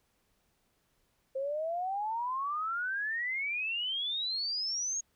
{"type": "exponential sweep", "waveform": "sine", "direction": "up", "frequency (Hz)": [523.3, 6670], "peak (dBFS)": -31, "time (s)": [1.35, 5.01], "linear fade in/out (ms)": 10, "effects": ["pink hiss -74 dBFS RMS until 5.15 s"]}